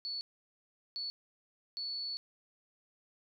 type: tone bursts at uneven times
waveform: sine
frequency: 4435 Hz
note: C#8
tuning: in tune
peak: -36 dBFS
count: 3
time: 0.05-0.21 / 0.96-1.1 / 1.77-2.17 s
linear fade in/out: 0 ms
effects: none